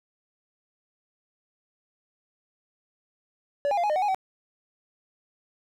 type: tone with pitch steps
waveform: triangle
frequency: 572 / 814 / 694 / 835 / 609 / 747 / 829 / 761 Hz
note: D5 / G#5 / F5 / G#5 / D#5 / F#5 / G#5 / F#5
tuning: -46 / -35 / -11 / +9 / -37 / +16 / -3 / +48 cents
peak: -20 dBFS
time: 3.65-4.146 s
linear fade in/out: 0 ms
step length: 62 ms
effects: none